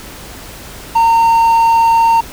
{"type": "tone", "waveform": "triangle", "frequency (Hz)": 916, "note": "A#5", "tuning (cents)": -31, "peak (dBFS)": -5, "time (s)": [0.95, 2.21], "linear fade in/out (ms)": 10, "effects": ["added 50 Hz sine -40 dBFS peak until 2.32 s", "pink hiss -32 dBFS RMS until 2.32 s"]}